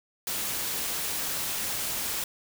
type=noise; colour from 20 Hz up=white; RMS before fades=-31 dBFS; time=0.27-2.24 s; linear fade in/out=2 ms; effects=none